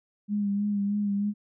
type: tone with vibrato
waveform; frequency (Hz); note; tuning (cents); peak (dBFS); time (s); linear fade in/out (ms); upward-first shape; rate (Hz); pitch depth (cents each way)
sine; 203.7; G#3; -33; -24; 0.28-1.34; 50; sine; 3.2; 32
effects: none